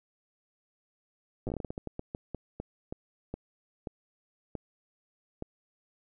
slowing click train, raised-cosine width 2 ms, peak -22 dBFS, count 21, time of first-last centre 1.47-5.424 s, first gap 8 ms, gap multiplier 1.28, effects none

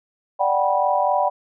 sine chord, G major seventh, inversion second, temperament equal with one note detuned, 587.3 / 740 / 784 / 977.5 Hz, D5 / F#5 / G5 / B5, 0 / 0 / 0 / -18 cents, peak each -22 dBFS, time 0.39-1.3 s, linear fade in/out 20 ms, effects none

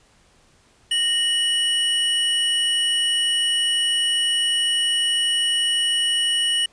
square tone pair together, 1850.8 / 2938 Hz, A#6 / F#7, -13 / -13 cents, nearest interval minor sixth, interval 800 cents, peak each -30 / -19 dBFS, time 0.91-6.66 s, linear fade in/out 5 ms, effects pink hiss -57 dBFS RMS until 6.72 s + resampled to 22050 Hz

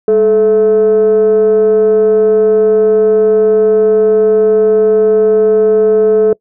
sine tone with frequency modulation, 432.8 Hz, A4, 29 cents flat, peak -4 dBFS, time 0.08-6.33 s, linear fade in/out 2 ms, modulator 231 Hz, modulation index 0.35, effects noise-tail reverb RT60 0.1 s tail -25 dB re dry + tanh soft clip ceiling -3 dBFS

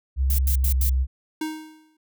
sine tone with pitch glide, 66.4 to 64.96 Hz, C2 to C2, +26 to -12 cents, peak -18 dBFS, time 0.16-1.07 s, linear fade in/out 50 ms, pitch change -38 cents, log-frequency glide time 0.34-0.84 s
violet noise bursts, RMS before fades -27 dBFS, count 4, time 0.3-0.895 s, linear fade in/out 2 ms, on 85 ms, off 85 ms
square tone with exponential decay, 312.3 Hz, D#4, 7 cents sharp, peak -24 dBFS, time 1.41-1.97 s, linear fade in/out 5 ms, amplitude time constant 120 ms
effects none

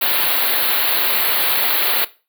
white band-stop noise, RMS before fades -17 dBFS, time 0.01-2.05 s, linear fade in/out 10 ms, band 4500 to 11000 Hz, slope 96 dB/octave, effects noise-tail reverb RT60 0.3 s tail -17 dB re dry + high-pass 400 Hz 12 dB/octave

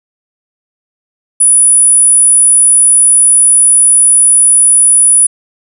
sine tone, 9840 Hz, D#9, 20 cents flat, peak -3 dBFS, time 1.4-5.27 s, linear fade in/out 10 ms, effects none

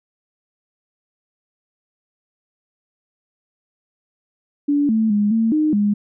sine tone with pitch steps, 288.3 / 220.9 / 206.8 / 224.9 / 306.8 / 206 Hz, D4 / A3 / G#3 / A3 / D#4 / G#3, -32 / +7 / -7 / +38 / -24 / -14 cents, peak -14 dBFS, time 4.68-5.94 s, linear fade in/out 10 ms, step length 210 ms, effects none

